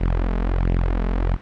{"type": "tone with flanger", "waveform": "sawtooth", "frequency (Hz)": 43.65, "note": "F1", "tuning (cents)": 0, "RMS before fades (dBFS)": -20, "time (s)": [0, 1.37], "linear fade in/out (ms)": 20, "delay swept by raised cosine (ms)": [0.35, 4.75], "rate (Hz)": 1.4, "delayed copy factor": 1, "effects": ["pink hiss -43 dBFS RMS until 1.41 s", "low-pass 2000 Hz 12 dB/octave"]}